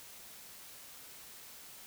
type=silence; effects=white hiss -52 dBFS RMS until 1.86 s